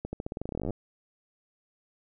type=accelerating click train; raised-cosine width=2 ms; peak=-20 dBFS; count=21; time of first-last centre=0.05-0.707 s; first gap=80 ms; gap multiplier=0.89; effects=none